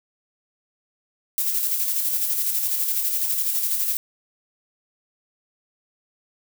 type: noise with tremolo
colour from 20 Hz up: violet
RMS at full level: -22 dBFS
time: 1.38-3.97 s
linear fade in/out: 0 ms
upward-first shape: square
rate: 12 Hz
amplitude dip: 35%
effects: none